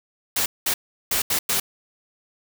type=noise bursts at uneven times; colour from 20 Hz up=white; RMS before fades=-22 dBFS; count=5; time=0.36-0.46 / 0.66-0.74 / 1.11-1.22 / 1.3-1.39 / 1.49-1.6 s; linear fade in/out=5 ms; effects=none